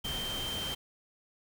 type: tone in noise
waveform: sine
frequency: 3136 Hz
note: G7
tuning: in tune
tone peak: -35 dBFS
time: 0.04-0.75 s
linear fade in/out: 10 ms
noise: pink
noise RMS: -39 dBFS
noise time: 0.04-0.75 s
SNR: +1 dB
effects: none